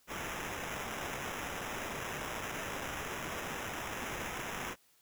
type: noise with sample-and-hold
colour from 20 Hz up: violet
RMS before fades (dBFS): -40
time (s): 0.07-4.76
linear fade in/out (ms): 50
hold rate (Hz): 4410
effects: white hiss -68 dBFS RMS until 5.01 s